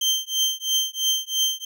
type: tone with tremolo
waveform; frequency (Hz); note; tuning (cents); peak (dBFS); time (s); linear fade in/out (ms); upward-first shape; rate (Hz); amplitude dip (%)
30% pulse; 3136; G7; 0; -14; 0.01-1.65; 5; triangle; 3; 100
effects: none